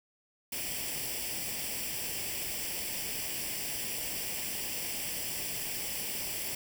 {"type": "noise with comb filter", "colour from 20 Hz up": "white", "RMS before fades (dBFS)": -36, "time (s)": [0.52, 6.55], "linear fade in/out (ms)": 5, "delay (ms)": 0.38, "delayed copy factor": 0.7, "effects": []}